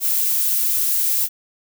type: noise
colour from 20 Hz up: violet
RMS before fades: -19 dBFS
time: 0-1.29 s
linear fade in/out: 50 ms
effects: none